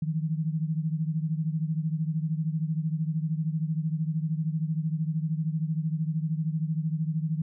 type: beating tone pair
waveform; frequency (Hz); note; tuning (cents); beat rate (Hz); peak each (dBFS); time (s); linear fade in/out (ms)
sine; 155.56 / 168.56; D#3 / E3; 0 / +39; 13; -27 / -31; 0.02-7.42; 5
effects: none